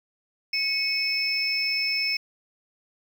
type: tone cluster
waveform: sine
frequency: 2206 / 2543 / 5270 Hz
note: C#7 / D#7 / E8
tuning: -9 / +37 / -1 cents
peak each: -29 / -30 / -25 dBFS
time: 0.53-2.17 s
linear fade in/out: 5 ms
effects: 8-bit